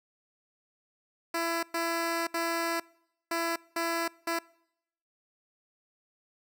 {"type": "tone bursts at uneven times", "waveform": "10% pulse", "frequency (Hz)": 334.5, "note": "E4", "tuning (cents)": 25, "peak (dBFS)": -20, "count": 6, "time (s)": [[1.34, 1.63], [1.74, 2.27], [2.34, 2.8], [3.31, 3.56], [3.76, 4.08], [4.27, 4.39]], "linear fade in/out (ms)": 5, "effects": ["noise-tail reverb RT60 0.8 s tail -25 dB re dry"]}